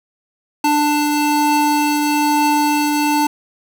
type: tone pair together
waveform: square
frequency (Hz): 295.7 / 886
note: D4 / A5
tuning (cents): +12 / +12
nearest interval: octave + perfect fifth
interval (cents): 1900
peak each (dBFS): -17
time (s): 0.64-3.27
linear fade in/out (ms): 5
effects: none